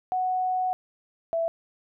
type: tone pair in turn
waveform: sine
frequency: 740 / 663.2 Hz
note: F#5 / E5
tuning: 0 / +10 cents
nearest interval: major second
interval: 190 cents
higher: first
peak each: -23 dBFS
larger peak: neither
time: 0.12-0.73 / 1.33-1.48 s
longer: first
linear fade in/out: 0 ms
effects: none